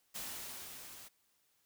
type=noise with level ramp; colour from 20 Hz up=white; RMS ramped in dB=-42 to -53 dBFS; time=0.14-1.09 s; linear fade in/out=20 ms; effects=white hiss -75 dBFS RMS until 1.65 s